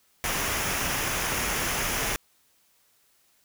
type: noise with comb filter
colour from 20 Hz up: pink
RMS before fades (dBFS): -28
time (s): 0.24-2.16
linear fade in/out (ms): 0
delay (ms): 0.24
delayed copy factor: -0.5
effects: white hiss -65 dBFS RMS until 3.44 s